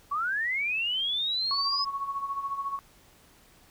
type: linear sweep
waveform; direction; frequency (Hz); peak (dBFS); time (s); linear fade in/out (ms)
sine; up; 1100 to 5100; -26; 0.11-1.85; 10
type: tone with tremolo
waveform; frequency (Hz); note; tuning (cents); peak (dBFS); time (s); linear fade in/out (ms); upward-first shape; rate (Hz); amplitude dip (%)
sine; 1108.7; C#6; 0; -27; 1.51-2.79; 0; sine; 14; 65
effects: pink hiss -58 dBFS RMS until 3.7 s